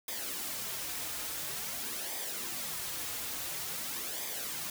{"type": "noise with flanger", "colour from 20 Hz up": "white", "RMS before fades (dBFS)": -38, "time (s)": [0.08, 4.7], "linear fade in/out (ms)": 2, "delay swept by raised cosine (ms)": [0.71, 5.31], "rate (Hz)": 0.48, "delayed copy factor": -0.6, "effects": []}